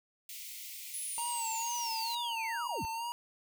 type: high-pass noise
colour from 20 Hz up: white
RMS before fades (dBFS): -45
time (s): 0.29-2.15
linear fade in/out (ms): 2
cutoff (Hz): 2000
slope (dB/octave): 96
type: linear sweep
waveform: sine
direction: down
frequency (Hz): 10548 to 32.89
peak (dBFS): -37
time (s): 0.94-2.85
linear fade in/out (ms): 0
type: tone with vibrato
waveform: square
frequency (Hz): 926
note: A#5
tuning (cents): -12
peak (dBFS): -36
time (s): 1.18-3.12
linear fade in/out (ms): 0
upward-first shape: sine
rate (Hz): 2.2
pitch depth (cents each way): 54
effects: none